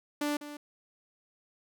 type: tone with echo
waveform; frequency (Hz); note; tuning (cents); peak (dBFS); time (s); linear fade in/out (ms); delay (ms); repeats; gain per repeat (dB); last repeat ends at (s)
sawtooth; 293.7; D4; 0; -25; 0.21-0.37; 5; 200; 1; -12; 0.57
effects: none